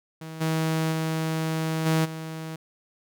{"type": "tone with level steps", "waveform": "sawtooth", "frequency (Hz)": 160, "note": "D#3", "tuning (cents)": 49, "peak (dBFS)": [-32, -19, -21, -16, -29], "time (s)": [0.21, 2.56], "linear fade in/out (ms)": 5, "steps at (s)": [0.4, 0.91, 1.85, 2.04], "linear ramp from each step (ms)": 20, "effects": []}